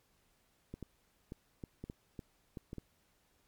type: clicks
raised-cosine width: 3 ms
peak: -30 dBFS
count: 10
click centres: 0.74 / 0.827 / 1.321 / 1.638 / 1.84 / 1.899 / 2.192 / 2.572 / 2.731 / 2.783 s
effects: pink hiss -73 dBFS RMS until 3.47 s + MP3 96 kbps